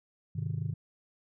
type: chord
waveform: sine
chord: Ab major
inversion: none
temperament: just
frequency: 103.83 / 129.78 / 155.74 Hz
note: Ab2 / C3 / Eb3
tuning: 0 / -14 / +2 cents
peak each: -34 dBFS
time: 0.35-0.74 s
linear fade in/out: 10 ms
effects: tanh soft clip ceiling -24 dBFS